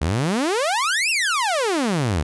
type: exponential two-way sweep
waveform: sawtooth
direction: up then down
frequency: 69.3 to 2800 to 69.3 Hz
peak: -15 dBFS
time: 0.01-2.23 s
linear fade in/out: 10 ms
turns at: 1.1 s
effects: resampled to 24000 Hz